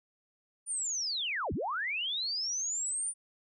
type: linear two-way sweep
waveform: sine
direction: down then up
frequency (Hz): 9397 to 49 to 9397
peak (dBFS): -31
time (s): 0.66-3.14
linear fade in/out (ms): 50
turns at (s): 1.53
effects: none